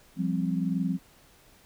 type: chord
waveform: sine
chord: F suspended second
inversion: none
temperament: equal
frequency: 174.61 / 196 / 261.6 Hz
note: F3 / G3 / C4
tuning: 0 / 0 / 0 cents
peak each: -28 / -30 / -31 dBFS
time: 0.16-0.99 s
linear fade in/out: 50 ms
effects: pink hiss -58 dBFS RMS until 1.65 s